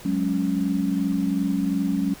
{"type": "chord", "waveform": "sine", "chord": "F# suspended second", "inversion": "none", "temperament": "equal", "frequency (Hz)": [185, 207.7, 277.2], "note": ["F#3", "G#3", "C#4"], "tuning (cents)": [0, 0, 0], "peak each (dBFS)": [-25, -26, -24], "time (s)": [0.05, 2.14], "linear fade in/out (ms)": 5, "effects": ["pink hiss -44 dBFS RMS until 2.2 s"]}